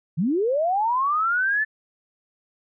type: linear sweep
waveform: sine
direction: up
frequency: 140.2 to 1771 Hz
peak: -19 dBFS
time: 0.17-1.65 s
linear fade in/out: 20 ms
effects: none